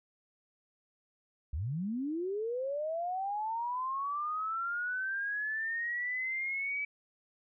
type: linear sweep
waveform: sine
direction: up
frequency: 62.4 to 2300 Hz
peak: -32 dBFS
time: 1.53-6.85 s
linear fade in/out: 5 ms
effects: none